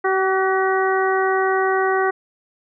harmonic tone with a mistuned harmonic, 381.4 Hz, G4, 47 cents flat, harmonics 1 / 2 / 3 / 4 / 5, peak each -19 / -22 / -24 / -25 / -26 dBFS, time 0.04-2.11 s, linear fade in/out 10 ms, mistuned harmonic 4, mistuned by -30 cents, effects none

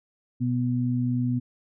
sine tone pair together, 123.45 / 246.9 Hz, B2 / B3, 0 / 0 cents, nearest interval octave, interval 1200 cents, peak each -25 dBFS, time 0.4-1.4 s, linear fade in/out 20 ms, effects none

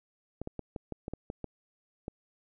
clicks, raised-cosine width 2 ms, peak -23 dBFS, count 10, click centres 0.416 / 0.474 / 0.593 / 0.762 / 0.923 / 1.081 / 1.136 / 1.301 / 1.443 / 2.081 s, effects none

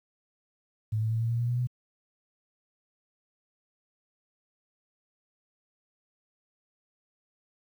sine tone with pitch steps, 108.6 / 110.69 / 112.82 / 114.99 / 117.2 / 119.46 / 121.76 / 124.1 Hz, A2 / A2 / A2 / A#2 / A#2 / A#2 / B2 / B2, -22 / +11 / +44 / -23 / +10 / +43 / -24 / +9 cents, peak -25 dBFS, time 0.92-1.672 s, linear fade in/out 10 ms, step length 94 ms, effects 10-bit

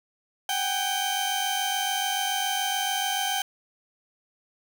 sawtooth tone cluster, 757 / 804 / 3117 Hz, F#5 / G5 / G7, +39 / +44 / -11 cents, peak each -26 dBFS, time 0.49-3.42 s, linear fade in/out 2 ms, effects none

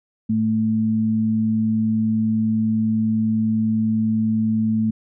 sine tone pair together, 110 / 220 Hz, A2 / A3, 0 / 0 cents, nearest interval octave, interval 1200 cents, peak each -26 / -17 dBFS, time 0.29-4.91 s, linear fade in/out 10 ms, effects none

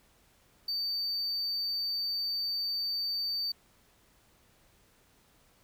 triangle tone, 4594 Hz, D8, 39 cents flat, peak -29 dBFS, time 0.68-3.52 s, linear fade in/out 5 ms, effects pink hiss -65 dBFS RMS until 5.63 s

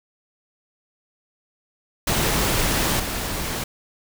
pink noise with level steps, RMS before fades -21 / -27 dBFS, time 2.07-3.64 s, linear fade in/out 5 ms, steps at 2.99 s, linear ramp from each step 10 ms, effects none

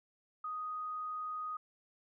sine tone, 1246 Hz, D#6, 2 cents sharp, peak -37 dBFS, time 0.44-1.57 s, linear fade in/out 5 ms, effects none

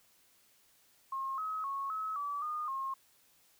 sine tone with pitch steps, 1074 / 1276 / 1100 / 1286 / 1150 / 1223 / 1074 Hz, C6 / D#6 / C#6 / E6 / D6 / D#6 / C6, +45 / +43 / -14 / -43 / -37 / -30 / +45 cents, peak -34 dBFS, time 1.12-2.94 s, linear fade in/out 5 ms, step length 260 ms, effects white hiss -67 dBFS RMS until 3.59 s

